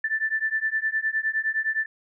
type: beating tone pair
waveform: sine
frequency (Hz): 1760 / 1769.7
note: A6 / A6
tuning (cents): 0 / +10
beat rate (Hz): 9.7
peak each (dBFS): -26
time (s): 0.04-1.86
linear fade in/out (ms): 5
effects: none